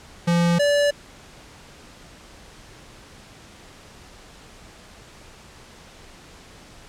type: tone pair in turn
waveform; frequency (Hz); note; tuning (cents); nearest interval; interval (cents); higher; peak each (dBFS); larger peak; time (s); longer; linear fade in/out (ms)
square; 171.6 / 578.3; F3 / D5; -30 / -27; octave + major sixth; 2103; second; -17; neither; 0.27-0.59 / 0.59-0.91; neither; 10
effects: pink hiss -46 dBFS RMS until 6.88 s + low-pass 8000 Hz 12 dB/octave